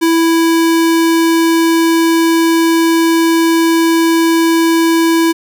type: tone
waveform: square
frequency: 330 Hz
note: E4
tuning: 2 cents sharp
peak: -9 dBFS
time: 0.01-5.33 s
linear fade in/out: 20 ms
effects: none